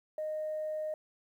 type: tone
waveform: sine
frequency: 618 Hz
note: D#5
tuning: 12 cents flat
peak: -32 dBFS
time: 0.18-0.94 s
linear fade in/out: 2 ms
effects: tanh soft clip ceiling -29 dBFS + 11-bit